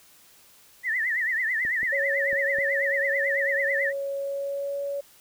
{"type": "tone with vibrato", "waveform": "sine", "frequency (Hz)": 1894, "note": "A#6", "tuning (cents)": 27, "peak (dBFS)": -23, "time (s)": [0.83, 3.93], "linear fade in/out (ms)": 50, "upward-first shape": "triangle", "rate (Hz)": 9.1, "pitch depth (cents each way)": 170}
{"type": "clicks", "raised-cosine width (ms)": 2, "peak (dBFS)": -28, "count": 4, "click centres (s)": [1.651, 1.831, 2.33, 2.586]}
{"type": "tone with pitch glide", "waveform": "sine", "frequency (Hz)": [555, 563.1], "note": ["C#5", "C#5"], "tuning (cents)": [2, 27], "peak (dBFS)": -27, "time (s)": [1.92, 5.01], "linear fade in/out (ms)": 10, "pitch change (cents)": 25, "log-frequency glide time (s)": [4.18, 4.83]}
{"effects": ["white hiss -55 dBFS RMS until 5.2 s"]}